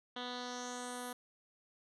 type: tone with low-pass filter sweep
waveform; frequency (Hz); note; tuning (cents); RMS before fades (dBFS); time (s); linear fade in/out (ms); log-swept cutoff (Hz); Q
10% pulse; 246.9; B3; 0; -43; 0.16-1.13; 5; 3300 to 12000; 3.4
effects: none